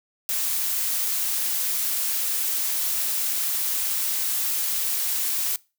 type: noise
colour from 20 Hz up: blue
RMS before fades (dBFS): -25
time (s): 0.29-5.56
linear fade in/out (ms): 0
effects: noise-tail reverb RT60 0.3 s tail -23 dB re dry